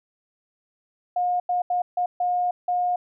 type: tone bursts at uneven times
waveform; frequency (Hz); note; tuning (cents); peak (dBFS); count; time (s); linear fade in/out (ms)
sine; 716; F5; +43; -20; 6; 1.16-1.4 / 1.49-1.62 / 1.7-1.82 / 1.97-2.06 / 2.2-2.51 / 2.68-2.96; 5
effects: none